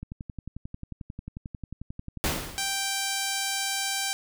click train, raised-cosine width 5 ms, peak -24 dBFS, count 26, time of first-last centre 0.03-2.262 s, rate 11.2 Hz
pink noise with exponential decay, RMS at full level -24 dBFS, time 2.24-2.89 s, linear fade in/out 0 ms, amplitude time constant 140 ms
5% pulse tone, 784 Hz, G5, in tune, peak -15 dBFS, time 2.58-4.13 s, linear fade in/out 0 ms
effects none

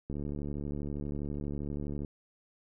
click train, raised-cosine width 3 ms, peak -25 dBFS, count 142, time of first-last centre 0.1-2.048 s, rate 72.4 Hz, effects none

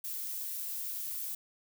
violet noise, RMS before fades -38 dBFS, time 0.04-1.35 s, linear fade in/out 5 ms, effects none

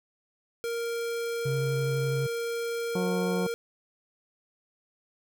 square tone, 466.2 Hz, A#4, in tune, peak -30 dBFS, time 0.64-3.54 s, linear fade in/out 0 ms
triangle tone with vibrato, 136 Hz, C#3, 33 cents flat, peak -25 dBFS, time 1.45-2.27 s, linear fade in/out 10 ms, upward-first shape square, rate 12 Hz, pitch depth 14 cents each way
harmonic tone, 181.4 Hz, F#3, 34 cents flat, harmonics 1 / 2 / 3 / 4 / 5 / 6, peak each -28 / -34 / -38 / -40 / -42 / -44 dBFS, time 2.95-3.47 s, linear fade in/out 5 ms
effects none

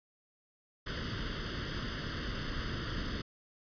pink noise with comb filter, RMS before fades -37 dBFS, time 0.86-3.22 s, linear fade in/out 10 ms, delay 0.62 ms, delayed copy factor +0.8, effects resampled to 11025 Hz

